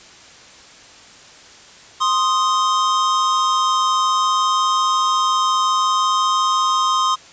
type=tone pair together; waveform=square; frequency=1050.1 / 1244.5 Hz; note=C6 / D#6; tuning=+6 / 0 cents; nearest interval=minor third; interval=294 cents; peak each=-18 / -19 dBFS; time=2-7.16 s; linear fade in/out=20 ms; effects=white hiss -43 dBFS RMS until 7.32 s + resampled to 16000 Hz